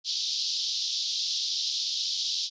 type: band-pass noise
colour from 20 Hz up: white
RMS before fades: -30 dBFS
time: 0.04-2.5 s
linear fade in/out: 50 ms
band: 3400 to 5500 Hz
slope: 48 dB/octave
effects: resampled to 16000 Hz